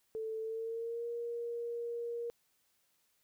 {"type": "tone with pitch glide", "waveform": "sine", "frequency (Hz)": [441.9, 470.9], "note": ["A4", "A#4"], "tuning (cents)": [7, 18], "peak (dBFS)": -36, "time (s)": [0.15, 2.3], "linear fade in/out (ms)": 0, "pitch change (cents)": 111, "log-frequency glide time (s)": [0.41, 1.06], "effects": ["white hiss -75 dBFS RMS until 3.23 s"]}